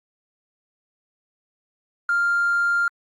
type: tone with hard clipping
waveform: sine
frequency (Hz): 1396.9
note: F6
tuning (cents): 0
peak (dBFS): -18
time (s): 2.09-2.88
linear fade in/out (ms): 2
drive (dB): 1
effects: Opus 48 kbps